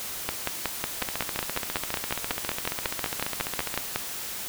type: two click trains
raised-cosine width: 0.3 ms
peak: -9 / -13 dBFS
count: 21 / 41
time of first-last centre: 0.29-3.96 / 1.02-3.741 s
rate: 5.45 / 14.7 Hz
effects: white hiss -35 dBFS RMS until 4.48 s